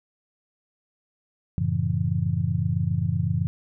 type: chord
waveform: sine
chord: F# minor seventh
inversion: none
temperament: just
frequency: 92.5 / 111 / 138.75 / 166.5 Hz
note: F#2 / A2 / C#3 / E3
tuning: 0 / +16 / +2 / +18 cents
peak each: -27 dBFS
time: 1.58-3.47 s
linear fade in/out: 0 ms
effects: none